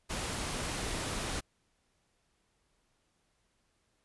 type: noise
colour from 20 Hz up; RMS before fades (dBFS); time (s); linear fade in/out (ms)
pink; -36; 0.09-1.41; 20
effects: pink hiss -75 dBFS RMS until 4.04 s + resampled to 24000 Hz